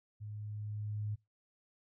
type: tone with level ramp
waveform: sine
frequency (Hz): 105.3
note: G#2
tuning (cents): +24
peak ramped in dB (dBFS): -42 to -34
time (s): 0.2-1.16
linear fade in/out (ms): 20
effects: noise-tail reverb RT60 0.2 s tail -22 dB re dry